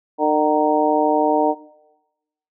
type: harmonic tone with a mistuned harmonic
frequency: 151.6 Hz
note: D#3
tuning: 45 cents flat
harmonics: 2 / 3 / 4 / 5 / 6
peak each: -21 / -21 / -21 / -21 / -21 dBFS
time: 0.18-1.55 s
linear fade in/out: 50 ms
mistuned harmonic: 6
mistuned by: +41 cents
effects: noise-tail reverb RT60 1.0 s tail -20 dB re dry